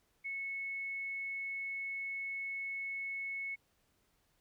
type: tone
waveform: sine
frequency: 2200 Hz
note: C#7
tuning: 14 cents flat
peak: -37 dBFS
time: 0.24-3.56 s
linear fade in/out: 20 ms
effects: pink hiss -75 dBFS RMS until 4.4 s